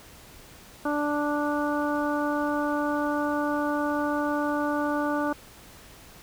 harmonic tone, 293.7 Hz, D4, in tune, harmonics 1 / 2 / 3 / 4 / 5, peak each -27 / -30 / -32 / -33 / -34 dBFS, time 0.85-5.33 s, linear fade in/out 5 ms, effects pink hiss -49 dBFS RMS until 6.22 s

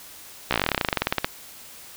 slowing click train, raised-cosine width 0.3 ms, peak -4 dBFS, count 23, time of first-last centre 0.51-1.245 s, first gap 15 ms, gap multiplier 1.07, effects white hiss -44 dBFS RMS until 1.96 s

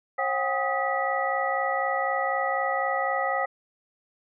sine tone cluster, 540 / 733 / 797 / 1256 / 1952 Hz, C#5 / F#5 / G5 / D#6 / B6, -45 / -16 / +28 / +16 / -21 cents, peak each -30 dBFS, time 0.18-3.46 s, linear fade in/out 10 ms, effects none

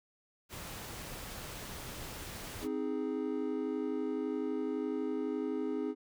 pink noise, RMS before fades -44 dBFS, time 0.49-2.68 s, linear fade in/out 50 ms
triangle chord, Ab major, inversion first, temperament equal with one note detuned, 261.6 / 313.5 / 415.3 Hz, C4 / Eb4 / Ab4, 0 / +13 / 0 cents, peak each -35 dBFS, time 2.61-5.95 s, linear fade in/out 50 ms
effects none

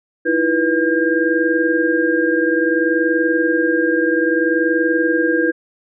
sine tone cluster, 317.3 / 337.9 / 489.6 / 1610 Hz, D#4 / E4 / B4 / G6, +34 / +43 / -15 / +46 cents, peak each -19 dBFS, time 0.25-5.52 s, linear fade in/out 20 ms, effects none

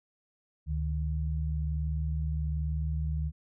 sine tone pair together, 72.9 / 154.11 Hz, D2 / D#3, -12 / -16 cents, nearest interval octave + minor second, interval 1296 cents, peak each -29 / -34 dBFS, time 0.66-3.32 s, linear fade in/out 50 ms, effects none

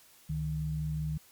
sine tone pair together, 68.91 / 154.2 Hz, C#2 / D#3, -10 / -15 cents, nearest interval octave + major second, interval 1395 cents, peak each -37 / -31 dBFS, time 0.29-1.18 s, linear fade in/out 10 ms, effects white hiss -59 dBFS RMS until 1.31 s + MP3 96 kbps

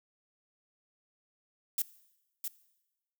violet noise with echo, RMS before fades -30 dBFS, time 1.78-1.82 s, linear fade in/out 2 ms, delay 660 ms, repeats 1, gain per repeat -6 dB, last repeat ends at 2.48 s, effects noise-tail reverb RT60 1.0 s tail -19 dB re dry

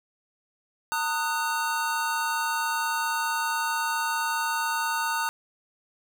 square chord, D# minor, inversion second, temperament equal with one note detuned, 910 / 1244.5 / 1480 Hz, A#5 / D#6 / F#6, -42 / 0 / 0 cents, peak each -29 / -32 / -31 dBFS, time 0.92-5.29 s, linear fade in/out 0 ms, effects none

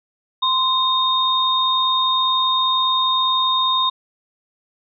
sine tone pair together, 1037 / 3695 Hz, C6 / A#7, -16 / -16 cents, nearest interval octave + minor seventh, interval 2200 cents, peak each -18 dBFS, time 0.42-3.9 s, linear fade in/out 10 ms, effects none

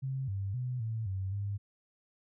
sine tone with pitch steps, 133.3 / 98.1 / 125.5 / 111.8 / 95.5 / 100.8 Hz, C3 / G2 / B2 / A2 / G2 / G2, +33 / +2 / +28 / +28 / -45 / +49 cents, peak -32 dBFS, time 0.02-1.58 s, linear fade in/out 20 ms, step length 260 ms, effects none

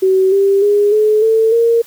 sine tone with pitch steps, 378.9 / 394.5 / 410.8 / 427.8 / 445.4 / 463.8 Hz, F#4 / G4 / G#4 / A4 / A4 / A#4, +41 / +11 / -19 / -49 / +21 / -9 cents, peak -8 dBFS, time 0.02-1.82 s, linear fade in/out 10 ms, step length 300 ms, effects white hiss -42 dBFS RMS until 1.86 s

